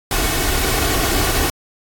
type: noise with comb filter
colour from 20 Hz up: pink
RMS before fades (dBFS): -18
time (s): 0.11-1.5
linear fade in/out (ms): 2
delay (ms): 2.7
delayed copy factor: +0.5
effects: AAC 64 kbps